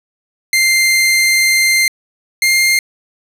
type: tone pair in turn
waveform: sawtooth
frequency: 2093 / 2111 Hz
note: C7 / C7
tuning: 0 / +15 cents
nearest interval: unison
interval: 15 cents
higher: second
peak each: -6 dBFS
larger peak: neither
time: 0.53-1.88 / 2.42-2.79 s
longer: first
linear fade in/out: 2 ms
effects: resampled to 32000 Hz + 8-bit